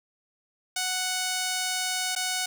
5% pulse tone with dropouts, 740 Hz, F#5, in tune, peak -15 dBFS, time 0.76-2.46 s, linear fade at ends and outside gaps 5 ms, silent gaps 2.152-2.161 s, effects none

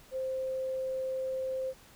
sine tone, 523.3 Hz, C5, in tune, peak -31 dBFS, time 0.11-1.74 s, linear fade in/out 50 ms, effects pink hiss -57 dBFS RMS until 1.95 s

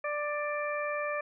harmonic tone, 590 Hz, D5, 8 cents sharp, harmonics 1 / 2 / 3 / 4, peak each -33 / -36 / -38 / -39 dBFS, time 0.04-1.21 s, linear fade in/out 5 ms, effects none

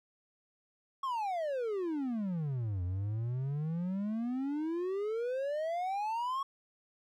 triangle exponential two-way sweep, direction down then up, 1112 to 87.31 to 1112 Hz, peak -30 dBFS, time 1.03-6.43 s, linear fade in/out 5 ms, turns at 2.83 s, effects none

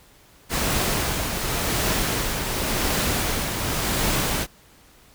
pink noise with tremolo, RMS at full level -22 dBFS, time 0.49-4.47 s, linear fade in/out 50 ms, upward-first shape triangle, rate 0.9 Hz, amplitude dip 45%, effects pink hiss -53 dBFS RMS until 5.14 s

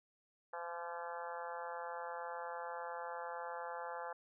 harmonic tone with a mistuned harmonic, 171.3 Hz, F3, 33 cents flat, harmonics 3 / 4 / 5 / 6 / 7 / 8 / 9 / 10, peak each -47 / -50 / -46 / -51 / -52 / -52 / -54 / -55 dBFS, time 0.53-4.13 s, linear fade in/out 5 ms, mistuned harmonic 7, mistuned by -29 cents, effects none

